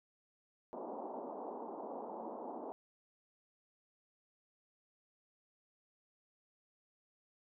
white band-pass noise, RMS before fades -45 dBFS, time 0.73-2.72 s, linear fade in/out 0 ms, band 220 to 940 Hz, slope 48 dB/octave, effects none

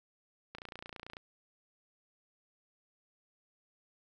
click train, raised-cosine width 0.3 ms, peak -28 dBFS, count 19, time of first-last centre 0.55-1.169 s, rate 29.1 Hz, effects 11-bit

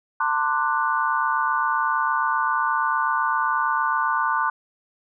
sine chord, D dominant seventh, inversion second, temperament equal with one note detuned, 899.5 / 1046.5 / 1174.7 / 1480 Hz, A5 / C6 / D6 / F#6, +38 / 0 / 0 / 0 cents, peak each -25 dBFS, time 0.2-4.5 s, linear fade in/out 5 ms, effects none

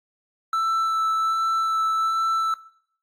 triangle tone with vibrato, 1323 Hz, E6, 6 cents sharp, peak -18 dBFS, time 0.53-2.54 s, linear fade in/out 2 ms, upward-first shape sine, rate 1.3 Hz, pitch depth 9 cents each way, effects noise-tail reverb RT60 0.6 s tail -18 dB re dry + AAC 64 kbps

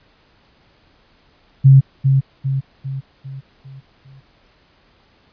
sine tone with echo, 135.1 Hz, C#3, 44 cents flat, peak -4 dBFS, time 1.64-1.81 s, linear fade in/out 20 ms, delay 400 ms, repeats 6, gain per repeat -6 dB, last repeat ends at 4.21 s, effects pink hiss -55 dBFS RMS until 5.32 s + resampled to 11025 Hz

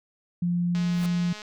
sine tone, 174.61 Hz, F3, in tune, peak -22 dBFS, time 0.42-1.33 s, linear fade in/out 5 ms
click train, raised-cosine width 0.2 ms, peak -23 dBFS, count 142, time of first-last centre 0.75-1.418 s, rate 211 Hz
pink noise with exponential growth, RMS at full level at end -36 dBFS, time 0.85-1.06 s, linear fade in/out 1 ms, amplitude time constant 45 ms
effects none

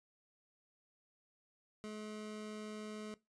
25% pulse tone, 213.4 Hz, G#3, 47 cents sharp, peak -40 dBFS, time 1.84-3.14 s, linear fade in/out 0 ms, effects noise-tail reverb RT60 0.2 s tail -19 dB re dry + resampled to 22050 Hz

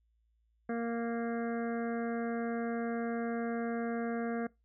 harmonic tone, 232.7 Hz, A#3, 3 cents flat, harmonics 1 / 2 / 3 / 5 / 6 / 7 / 8 / 9, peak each -34 / -37 / -41 / -49 / -49 / -47 / -56 / -54 dBFS, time 0.69-4.47 s, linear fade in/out 5 ms, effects noise-tail reverb RT60 0.2 s tail -22 dB re dry + added 56 Hz sine -70 dBFS peak until 4.64 s

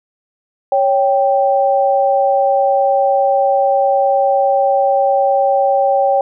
sine tone pair together, 554.4 / 784 Hz, C#5 / G5, 0 / 0 cents, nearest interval tritone, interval 600 cents, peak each -13 dBFS, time 0.72-6.21 s, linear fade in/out 2 ms, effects none

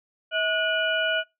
sine tone cluster, 643 / 1456 / 2422 / 2950 Hz, E5 / F#6 / D#7 / F#7, -43 / -28 / -47 / -6 cents, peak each -27 / -25 / -34 / -28 dBFS, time 0.31-1.24 s, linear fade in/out 50 ms, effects noise-tail reverb RT60 0.2 s tail -21 dB re dry

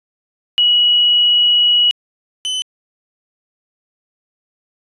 sine / 40% pulse tone pair in turn, 2919 / 3025 Hz, F#7 / F#7, -24 / +38 cents, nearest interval minor second, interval 62 cents, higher second, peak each -9 / -17 dBFS, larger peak first, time 0.58-1.91 / 2.45-2.62 s, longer first, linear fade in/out 0 ms, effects resampled to 22050 Hz

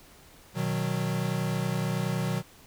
square chord, B major, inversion none, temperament equal, 123.47 / 155.56 / 185 Hz, B2 / D#3 / F#3, 0 / 0 / 0 cents, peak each -32 dBFS, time 0.54-2.43 s, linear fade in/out 50 ms, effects pink hiss -54 dBFS RMS until 2.66 s

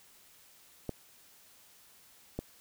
clicks, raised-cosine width 2 ms, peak -21 dBFS, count 2, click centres 0.893 / 2.39 s, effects white hiss -60 dBFS RMS until 2.6 s

